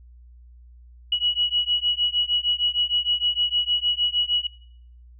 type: beating tone pair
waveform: sine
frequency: 2919 / 2925.5 Hz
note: F#7 / F#7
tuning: -24 / -20 cents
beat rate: 6.5 Hz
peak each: -23 dBFS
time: 1.12-4.47 s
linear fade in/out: 5 ms
effects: noise-tail reverb RT60 0.7 s tail -24 dB re dry + added 60 Hz sine -45 dBFS peak until 5.19 s